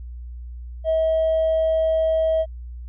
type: tone with hard clipping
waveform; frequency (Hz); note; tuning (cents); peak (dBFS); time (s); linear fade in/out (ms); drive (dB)
triangle; 642; E5; -46; -17; 0.84-2.46; 50; 3
effects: added 60 Hz sine -32 dBFS peak until 2.88 s + resampled to 8000 Hz